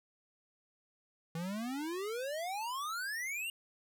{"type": "exponential sweep", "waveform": "square", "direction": "up", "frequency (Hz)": [160, 2868], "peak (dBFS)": -37, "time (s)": [1.35, 3.5], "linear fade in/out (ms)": 2, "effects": []}